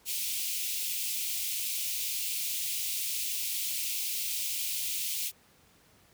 white high-pass noise, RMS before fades -33 dBFS, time 0.05-5.32 s, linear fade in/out 50 ms, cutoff 2300 Hz, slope 48 dB/octave, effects pink hiss -62 dBFS RMS until 6.13 s + high-pass 60 Hz 12 dB/octave

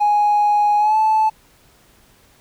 triangle tone with pitch glide, 831 to 871.3 Hz, G#5 to A5, +1 to -17 cents, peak -9 dBFS, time 0-1.3 s, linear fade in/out 20 ms, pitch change +82 cents, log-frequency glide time 0.78-0.97 s, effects tanh soft clip ceiling -9 dBFS + pink hiss -53 dBFS RMS until 2.4 s

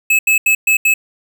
square tone bursts at uneven times, 2594 Hz, E7, 28 cents flat, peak -10 dBFS, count 5, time 0.1-0.19 / 0.27-0.38 / 0.46-0.55 / 0.67-0.77 / 0.85-0.94 s, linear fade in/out 5 ms, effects none

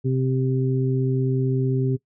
harmonic tone, 130.81 Hz, C3, in tune, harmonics 1 / 2 / 3, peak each -20 / -27 / -27 dBFS, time 0.04-1.97 s, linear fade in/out 20 ms, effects noise-tail reverb RT60 0.1 s tail -19 dB re dry

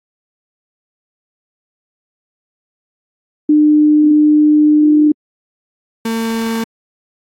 sine / 35% pulse tone pair in turn, 301.2 / 226.4 Hz, D4 / A3, +44 / +50 cents, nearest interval perfect fourth, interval 494 cents, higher first, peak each -6 / -14 dBFS, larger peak first, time 3.49-5.12 / 6.05-6.64 s, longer first, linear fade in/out 5 ms, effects AAC 64 kbps

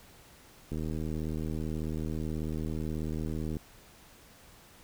click train, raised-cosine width 3 ms, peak -23 dBFS, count 224, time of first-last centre 0.72-3.568 s, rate 78.3 Hz, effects pink hiss -56 dBFS RMS until 4.83 s

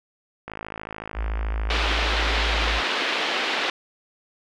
click train, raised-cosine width 0.5 ms, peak -18 dBFS, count 127, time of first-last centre 0.48-2.826 s, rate 53.7 Hz
sine tone, 55 Hz, A1, in tune, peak -23 dBFS, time 1.14-2.82 s, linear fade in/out 50 ms
white band-pass noise, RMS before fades -25 dBFS, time 1.7-3.7 s, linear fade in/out 2 ms, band 260 to 3600 Hz, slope 24 dB/octave
effects none

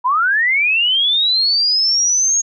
sine linear sweep, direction up, 951 to 6645 Hz, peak -12 dBFS, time 0.04-2.42 s, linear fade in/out 20 ms, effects none

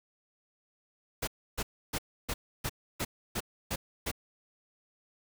pink noise bursts, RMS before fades -33 dBFS, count 9, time 1.22-4.115 s, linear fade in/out 10 ms, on 55 ms, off 300 ms, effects none

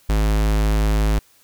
square tone, 52.8 Hz, G#1, 29 cents sharp, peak -16 dBFS, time 0.09-1.19 s, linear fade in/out 5 ms, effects white hiss -55 dBFS RMS until 1.43 s

